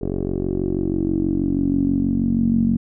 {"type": "tone with low-pass filter sweep", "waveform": "10% pulse", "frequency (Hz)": 46.25, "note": "F#1", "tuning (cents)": 0, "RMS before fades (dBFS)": -20, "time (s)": [0.01, 2.77], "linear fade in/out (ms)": 10, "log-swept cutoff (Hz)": [430, 220], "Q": 8.1, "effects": []}